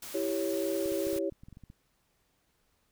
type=noise; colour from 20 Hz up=white; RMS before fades=-43 dBFS; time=0.02-1.19 s; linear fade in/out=5 ms
type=chord; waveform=sine; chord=C# diminished; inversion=first; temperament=equal; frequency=329.6 / 392 / 554.4 Hz; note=E4 / G4 / C#5; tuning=0 / 0 / 0 cents; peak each=-33 dBFS; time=0.14-1.3 s; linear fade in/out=10 ms
type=clicks; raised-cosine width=5 ms; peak=-37 dBFS; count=12; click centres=0.859 / 0.92 / 1.069 / 1.13 / 1.163 / 1.323 / 1.435 / 1.485 / 1.527 / 1.571 / 1.637 / 1.701 s
effects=pink hiss -73 dBFS RMS until 2.91 s